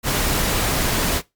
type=noise; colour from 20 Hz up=pink; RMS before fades=-20 dBFS; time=0.03-1.22 s; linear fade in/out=50 ms; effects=noise-tail reverb RT60 0.2 s tail -20 dB re dry + MP3 96 kbps